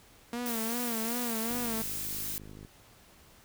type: tone with vibrato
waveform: sawtooth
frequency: 233.1 Hz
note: A#3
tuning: in tune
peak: -29 dBFS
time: 0.33-1.82 s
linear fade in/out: 2 ms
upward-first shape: sine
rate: 2.6 Hz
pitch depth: 85 cents each way
type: noise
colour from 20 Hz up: blue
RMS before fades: -36 dBFS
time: 0.46-2.38 s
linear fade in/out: 0 ms
type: click train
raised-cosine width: 3 ms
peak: -35 dBFS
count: 60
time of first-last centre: 1.51-2.649 s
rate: 51.8 Hz
effects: pink hiss -58 dBFS RMS until 3.44 s